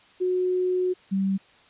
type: tone pair in turn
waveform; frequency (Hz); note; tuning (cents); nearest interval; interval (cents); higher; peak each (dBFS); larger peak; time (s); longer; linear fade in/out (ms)
sine; 365.6 / 193.67; F#4 / G3; -21 / -21; major seventh; 1100; first; -21; neither; 0.2-0.94 / 1.11-1.38; first; 20
effects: white hiss -55 dBFS RMS until 1.69 s + resampled to 8000 Hz